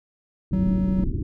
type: low-pass noise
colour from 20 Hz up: pink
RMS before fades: -26 dBFS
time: 0.51-1.23 s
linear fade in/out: 5 ms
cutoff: 350 Hz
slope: 48 dB/octave
type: tone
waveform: triangle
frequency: 187.7 Hz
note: F#3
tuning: 25 cents sharp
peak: -18 dBFS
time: 0.53-1.04 s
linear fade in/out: 2 ms
effects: none